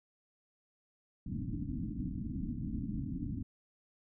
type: low-pass noise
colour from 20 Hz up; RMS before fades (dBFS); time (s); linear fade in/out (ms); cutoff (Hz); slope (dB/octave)
white; -38; 1.26-3.43; 5; 300; 96
effects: none